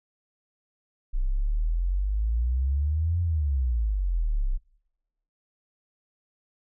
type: exponential two-way sweep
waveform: sine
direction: up then down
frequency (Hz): 30.56 to 88.2 to 30.56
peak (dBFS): -22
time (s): 1.13-4.58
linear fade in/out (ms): 20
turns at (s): 3.21
effects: noise-tail reverb RT60 1.0 s tail -24 dB re dry